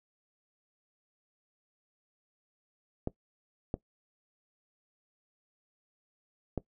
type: clicks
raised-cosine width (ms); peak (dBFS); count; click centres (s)
2; -18; 3; 3.074 / 3.741 / 6.577
effects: noise-tail reverb RT60 0.1 s tail -19 dB re dry